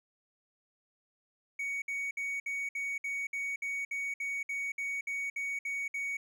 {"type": "tone bursts", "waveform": "triangle", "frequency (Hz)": 2238, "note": "C#7", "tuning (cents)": 16, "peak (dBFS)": -31, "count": 16, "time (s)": [1.59, 6.17], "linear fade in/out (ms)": 5, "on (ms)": 230, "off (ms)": 60, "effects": []}